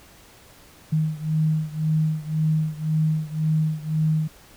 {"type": "beating tone pair", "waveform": "sine", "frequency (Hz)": [155.56, 157.46], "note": ["D#3", "D#3"], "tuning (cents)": [0, 21], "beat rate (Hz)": 1.9, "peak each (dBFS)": [-22, -24], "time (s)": [0.92, 4.28], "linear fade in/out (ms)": 10, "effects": ["pink hiss -50 dBFS RMS until 4.56 s"]}